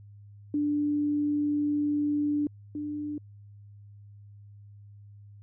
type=tone pair in turn; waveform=sine; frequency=293.7 / 296.6 Hz; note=D4 / D4; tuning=0 / +17 cents; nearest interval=unison; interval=17 cents; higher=second; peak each=-24 / -31 dBFS; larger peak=first; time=0.54-2.47 / 2.75-3.18 s; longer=first; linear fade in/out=2 ms; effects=added 102 Hz sine -47 dBFS peak until 5.42 s